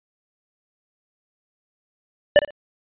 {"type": "tone with echo", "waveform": "square", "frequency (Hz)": 587.3, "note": "D5", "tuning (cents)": 0, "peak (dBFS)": -9, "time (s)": [2.36, 2.39], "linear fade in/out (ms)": 0, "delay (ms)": 58, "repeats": 2, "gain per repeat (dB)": -14, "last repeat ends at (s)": 2.506, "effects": ["resampled to 8000 Hz"]}